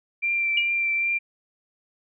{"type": "tone with vibrato", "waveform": "sine", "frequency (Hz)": 2360, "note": "D7", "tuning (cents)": 8, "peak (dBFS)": -21, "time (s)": [0.22, 1.19], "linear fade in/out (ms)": 20, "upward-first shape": "triangle", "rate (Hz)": 2.5, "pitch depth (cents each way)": 18}
{"type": "tone with exponential decay", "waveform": "sine", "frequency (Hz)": 2885, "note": "F#7", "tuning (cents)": -44, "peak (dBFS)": -17, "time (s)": [0.57, 0.72], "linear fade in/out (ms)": 5, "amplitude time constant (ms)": 31}
{"effects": []}